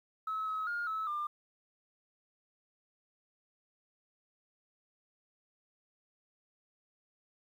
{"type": "tone with pitch steps", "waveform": "sine", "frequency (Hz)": [1292, 1282, 1418, 1299, 1197], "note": ["E6", "E6", "F6", "E6", "D6"], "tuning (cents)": [-35, -49, 26, -26, 33], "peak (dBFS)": -32, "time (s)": [0.27, 1.27], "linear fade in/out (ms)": 5, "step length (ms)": 200, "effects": ["tanh soft clip ceiling -29 dBFS", "11-bit"]}